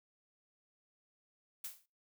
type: noise with exponential decay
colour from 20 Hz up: blue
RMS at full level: -39 dBFS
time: 1.64-1.86 s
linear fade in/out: 5 ms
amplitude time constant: 47 ms
effects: noise-tail reverb RT60 0.3 s tail -23 dB re dry